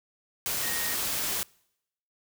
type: tone in noise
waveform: sine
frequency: 1864.7 Hz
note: A#6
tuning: in tune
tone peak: -36 dBFS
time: 0.63-0.94 s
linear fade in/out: 0 ms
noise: white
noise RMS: -30 dBFS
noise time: 0.46-1.43 s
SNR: -9 dB
effects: noise-tail reverb RT60 0.8 s tail -26 dB re dry